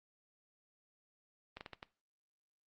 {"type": "slowing click train", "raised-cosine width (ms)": 0.3, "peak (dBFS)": -29, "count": 5, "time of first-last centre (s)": [1.57, 1.829], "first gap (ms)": 39, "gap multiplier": 1.35, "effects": ["noise-tail reverb RT60 0.3 s tail -18 dB re dry", "Opus 32 kbps"]}